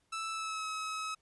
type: tone with pitch glide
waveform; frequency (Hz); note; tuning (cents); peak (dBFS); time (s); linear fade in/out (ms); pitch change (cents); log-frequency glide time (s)
sawtooth; 1318.5 to 1283.2; E6 to E6; 0 to -47; -32; 0.12-1.15; 10; -47; 0.31-0.66
effects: pink hiss -75 dBFS RMS until 1.21 s + resampled to 24000 Hz